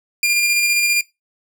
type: tone with tremolo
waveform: sawtooth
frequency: 2400 Hz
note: D7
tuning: 37 cents sharp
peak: -10 dBFS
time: 0.23-1.01 s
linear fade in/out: 2 ms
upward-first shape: square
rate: 15 Hz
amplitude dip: 25%
effects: noise-tail reverb RT60 0.2 s tail -19 dB re dry